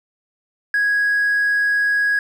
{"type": "tone", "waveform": "triangle", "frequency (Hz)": 1658, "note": "G#6", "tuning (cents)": -3, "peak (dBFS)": -12, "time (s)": [0.74, 2.19], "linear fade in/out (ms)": 2, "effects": ["tanh soft clip ceiling -11 dBFS"]}